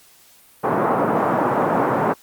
white band-pass noise, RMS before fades -19 dBFS, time 0.63-2.14 s, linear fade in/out 20 ms, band 140 to 1100 Hz, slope 24 dB/octave, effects white hiss -51 dBFS RMS until 2.22 s + Opus 48 kbps

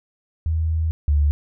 sine tone pair in turn, 80.3 / 73.12 Hz, E2 / D2, -45 / -7 cents, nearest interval major second, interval 162 cents, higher first, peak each -18 / -14 dBFS, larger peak second, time 0.46-0.91 / 1.08-1.31 s, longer first, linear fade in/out 0 ms, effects none

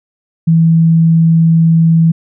sine tone, 164 Hz, E3, 9 cents flat, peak -5 dBFS, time 0.47-2.12 s, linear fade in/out 10 ms, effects none

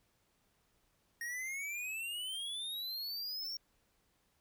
square exponential sweep, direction up, 1853 to 5580 Hz, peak -39 dBFS, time 1.21-3.57 s, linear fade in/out 2 ms, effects pink hiss -75 dBFS RMS until 4.4 s

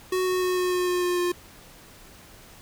square tone with pitch steps, 370 / 367.7 / 365.3 / 363 / 360.7 / 358.4 / 356.2 / 353.9 Hz, F#4 / F#4 / F#4 / F#4 / F#4 / F4 / F4 / F4, 0 / -11 / -22 / -33 / -44 / +45 / +34 / +23 cents, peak -23 dBFS, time 0.12-1.32 s, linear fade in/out 5 ms, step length 150 ms, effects pink hiss -49 dBFS RMS until 2.61 s

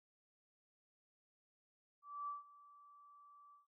sine tone with ADSR envelope, 1159 Hz, D6, 23 cents flat, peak -40 dBFS, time 2.02-3.67 s, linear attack 260 ms, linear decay 150 ms, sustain -20 dB, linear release 140 ms, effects none

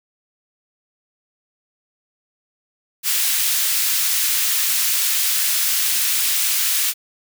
white high-pass noise, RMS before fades -19 dBFS, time 3.03-6.94 s, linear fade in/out 50 ms, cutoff 1900 Hz, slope 12 dB/octave, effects none

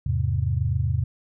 sine chord, E augmented, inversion none, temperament equal, 82.41 / 103.83 / 130.81 Hz, E2 / G#2 / B#2, 0 / 0 / 0 cents, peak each -25 dBFS, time 0.06-1.04 s, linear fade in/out 5 ms, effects none

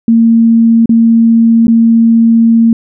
sine tone with dropouts, 228.8 Hz, A#3, 32 cents flat, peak -3 dBFS, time 0.08-2.73 s, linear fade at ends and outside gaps 2 ms, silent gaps 0.858-0.893 / 1.67-1.68 s, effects none

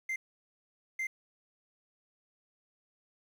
triangle tone bursts at uneven times, 2087 Hz, C7, 5 cents flat, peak -30 dBFS, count 2, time 0.09-0.16 / 0.99-1.07 s, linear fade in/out 5 ms, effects 10-bit

